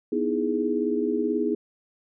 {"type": "chord", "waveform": "sine", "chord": "E major seventh", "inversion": "second", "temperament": "equal", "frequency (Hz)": [246.9, 311.1, 329.6, 415.3], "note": ["B3", "D#4", "E4", "G#4"], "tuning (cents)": [0, 0, 0, 0], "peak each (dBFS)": [-28, -28, -30, -26], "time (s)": [0.12, 1.55], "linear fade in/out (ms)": 5, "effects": []}